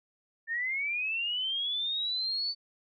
sine linear sweep, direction up, 1782 to 4537 Hz, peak -29 dBFS, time 0.47-2.55 s, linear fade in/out 50 ms, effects none

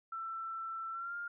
sine tone with pitch glide, 1336 to 1405.7 Hz, E6 to F6, +23 to +11 cents, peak -38 dBFS, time 0.12-1.28 s, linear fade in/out 5 ms, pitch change +88 cents, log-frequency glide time 0.92-1.16 s, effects none

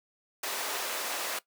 pink high-pass noise, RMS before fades -34 dBFS, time 0.43-1.39 s, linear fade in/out 5 ms, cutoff 500 Hz, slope 12 dB/octave, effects noise-tail reverb RT60 0.1 s tail -18 dB re dry + high-pass 300 Hz 12 dB/octave

